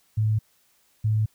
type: tone pair in turn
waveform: sine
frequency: 108.3 / 108.3 Hz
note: A2 / A2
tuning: -27 / -27 cents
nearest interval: unison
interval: 0 cents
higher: neither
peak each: -19 dBFS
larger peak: neither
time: 0.17-0.39 / 1.04-1.26 s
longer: neither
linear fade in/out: 10 ms
effects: white hiss -64 dBFS RMS until 1.34 s